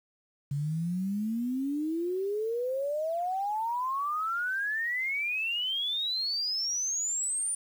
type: exponential sweep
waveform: sine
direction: up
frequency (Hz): 138.59 to 9397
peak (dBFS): -28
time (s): 0.51-7.55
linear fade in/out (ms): 5
effects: 9-bit